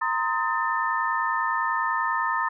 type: tone cluster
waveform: sine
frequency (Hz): 928 / 1038 / 1259 / 1786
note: A#5 / C6 / D#6 / A6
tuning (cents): -8 / -14 / +20 / +25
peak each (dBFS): -28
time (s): 0.01-2.49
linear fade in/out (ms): 10
effects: none